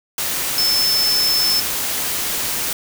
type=tone in noise; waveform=sine; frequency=5274 Hz; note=E8; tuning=in tune; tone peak=-15 dBFS; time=0.58-1.6 s; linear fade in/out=2 ms; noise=white; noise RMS=-22 dBFS; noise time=0.18-2.73 s; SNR=+4 dB; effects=none